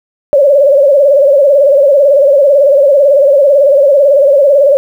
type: tone with vibrato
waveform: sine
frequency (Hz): 562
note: C#5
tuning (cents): +24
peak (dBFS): -3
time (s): 0.33-4.77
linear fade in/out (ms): 0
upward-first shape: sine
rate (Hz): 18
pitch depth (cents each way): 98
effects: 7-bit